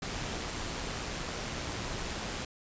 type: noise with amplitude modulation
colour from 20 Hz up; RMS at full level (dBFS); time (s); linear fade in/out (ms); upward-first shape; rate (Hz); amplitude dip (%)
pink; -35; 0.02-2.45; 5; sine; 120; 35
effects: resampled to 16000 Hz